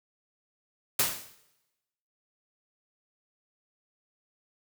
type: noise with exponential decay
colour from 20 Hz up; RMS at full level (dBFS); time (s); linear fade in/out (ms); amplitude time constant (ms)
white; -22; 0.99-1.35; 5; 78
effects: noise-tail reverb RT60 1.0 s tail -17 dB re dry